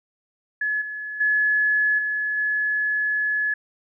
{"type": "tone with level steps", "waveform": "sine", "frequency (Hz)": 1705, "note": "G#6", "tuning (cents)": 45, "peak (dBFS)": [-21, -29, -17, -22, -20], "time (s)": [0.61, 3.54], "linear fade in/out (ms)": 5, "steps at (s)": [0.81, 1.2, 1.98, 2.37], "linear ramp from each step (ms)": 10, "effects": []}